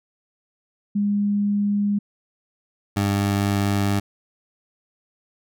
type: tone pair in turn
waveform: sine / 20% pulse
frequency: 204.1 / 100.47 Hz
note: G#3 / G2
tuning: -30 / +43 cents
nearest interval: octave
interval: 1227 cents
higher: first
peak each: -18 / -14 dBFS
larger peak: second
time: 0.95-1.99 / 2.96-4 s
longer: neither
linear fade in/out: 10 ms
effects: none